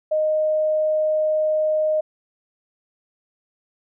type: tone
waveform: sine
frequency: 619 Hz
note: D#5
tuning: 9 cents flat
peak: -17 dBFS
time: 0.11-2.01 s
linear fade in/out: 10 ms
effects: none